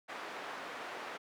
white band-pass noise, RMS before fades -44 dBFS, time 0.08-1.18 s, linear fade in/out 20 ms, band 340 to 1600 Hz, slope 12 dB/octave, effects none

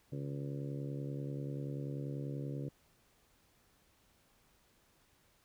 harmonic tone, 70.3 Hz, C#2, 25 cents sharp, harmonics 2 / 3 / 4 / 5 / 6 / 7 / 8, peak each -39 / -52 / -45 / -49 / -52 / -50 / -55 dBFS, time 0.12-2.69 s, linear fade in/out 5 ms, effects pink hiss -70 dBFS RMS until 5.44 s

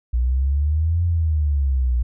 sine exponential two-way sweep, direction up then down, 59 to 87.31 to 59 Hz, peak -16 dBFS, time 0.13-2.03 s, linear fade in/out 10 ms, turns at 1.04 s, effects none

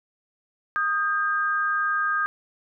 sine tone pair together, 1240 / 1600.6 Hz, D#6 / G6, -6 / +36 cents, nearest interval major third, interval 442 cents, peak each -24 dBFS, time 0.76-2.26 s, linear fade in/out 0 ms, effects none

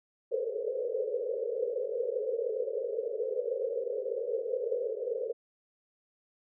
white band-pass noise, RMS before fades -33 dBFS, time 0.31-5.33 s, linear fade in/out 10 ms, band 430 to 530 Hz, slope 96 dB/octave, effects none

